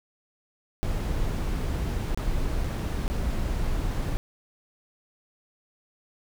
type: noise with dropouts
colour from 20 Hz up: brown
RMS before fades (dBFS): -27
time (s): 0.83-4.17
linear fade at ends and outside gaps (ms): 0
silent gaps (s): 2.146-2.175 / 2.639-2.644 / 3.079-3.1
effects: none

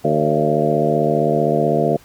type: harmonic tone with a mistuned harmonic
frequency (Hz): 75.6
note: D#2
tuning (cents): -49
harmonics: 2 / 3 / 4 / 5 / 6 / 7 / 8 / 9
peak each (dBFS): -22 / -23 / -25 / -22 / -21 / -23 / -26 / -20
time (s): 0.04-1.97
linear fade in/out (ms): 10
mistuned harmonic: 7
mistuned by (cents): +61
effects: pink hiss -48 dBFS RMS until 2.04 s

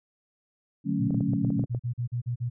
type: chord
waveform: sine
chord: D major seventh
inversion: none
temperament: equal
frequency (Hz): 146.83 / 185 / 220 / 277.2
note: D3 / F#3 / A3 / C#4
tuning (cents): 0 / 0 / 0 / 0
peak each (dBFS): -31 / -29 / -30 / -29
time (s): 0.84-1.66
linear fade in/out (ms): 50
type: tone bursts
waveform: sine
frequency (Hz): 120.7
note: B2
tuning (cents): -39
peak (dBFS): -26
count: 11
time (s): 0.99-2.5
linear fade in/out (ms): 20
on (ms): 100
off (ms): 41
type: clicks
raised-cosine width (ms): 2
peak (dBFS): -23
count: 9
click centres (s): 1.107 / 1.145 / 1.207 / 1.335 / 1.448 / 1.504 / 1.595 / 1.639 / 1.748
effects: none

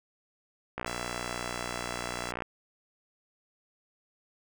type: click train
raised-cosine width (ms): 0.5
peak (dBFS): -18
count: 100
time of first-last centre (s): 0.78-2.422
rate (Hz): 60.3
type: tone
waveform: 5% pulse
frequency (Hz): 670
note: E5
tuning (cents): +28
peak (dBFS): -28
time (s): 0.86-2.32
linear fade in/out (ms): 10
effects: none

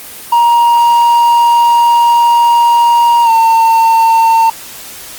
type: tone with pitch glide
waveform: triangle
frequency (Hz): 943 to 906.2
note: A#5 to A#5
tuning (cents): +20 to -49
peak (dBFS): -3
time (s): 0.32-4.5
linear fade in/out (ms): 5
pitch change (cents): -69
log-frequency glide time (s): 3.24-3.3
effects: white hiss -29 dBFS RMS until 5.18 s + Opus 24 kbps

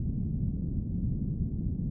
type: low-pass noise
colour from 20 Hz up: white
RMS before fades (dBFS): -31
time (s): 0-1.9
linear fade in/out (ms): 5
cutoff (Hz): 200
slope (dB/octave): 24
effects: none

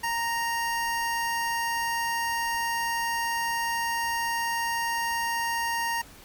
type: tone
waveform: 25% pulse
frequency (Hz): 930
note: A#5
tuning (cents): -4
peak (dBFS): -22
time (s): 0.03-6.02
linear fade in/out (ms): 10
effects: pink hiss -49 dBFS RMS until 6.24 s + MP3 96 kbps

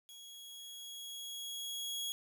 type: tone with level ramp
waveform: sawtooth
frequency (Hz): 3322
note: G#7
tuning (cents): 0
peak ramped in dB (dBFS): -48 to -33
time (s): 0.09-2.12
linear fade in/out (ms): 0
effects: 11-bit

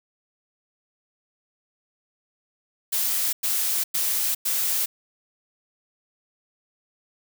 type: noise bursts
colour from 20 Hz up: blue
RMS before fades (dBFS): -24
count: 4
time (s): 2.92-4.86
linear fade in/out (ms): 10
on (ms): 410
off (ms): 100
effects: none

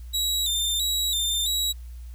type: tone with vibrato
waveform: sawtooth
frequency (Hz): 3729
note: A#7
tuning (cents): 0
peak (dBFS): -20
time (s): 0.13-1.73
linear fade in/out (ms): 20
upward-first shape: square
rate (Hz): 1.5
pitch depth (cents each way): 65
effects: added 60 Hz sine -36 dBFS peak until 2.14 s + white hiss -59 dBFS RMS until 2.14 s

